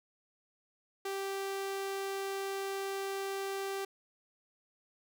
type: tone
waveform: sawtooth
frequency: 391.1 Hz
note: G4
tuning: 4 cents flat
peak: -31 dBFS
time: 1.05-3.85 s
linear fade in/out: 5 ms
effects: none